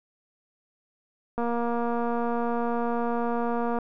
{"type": "click train", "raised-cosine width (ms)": 1, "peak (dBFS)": -16, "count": 569, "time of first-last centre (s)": [1.38, 3.787], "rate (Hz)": 236, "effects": []}